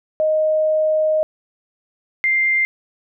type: tone pair in turn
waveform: sine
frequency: 622.3 / 2097 Hz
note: D#5 / C7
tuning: 0 / +3 cents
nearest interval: octave + major sixth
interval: 2103 cents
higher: second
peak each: -14 dBFS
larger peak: neither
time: 0.2-1.23 / 2.24-2.65 s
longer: first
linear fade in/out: 0 ms
effects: none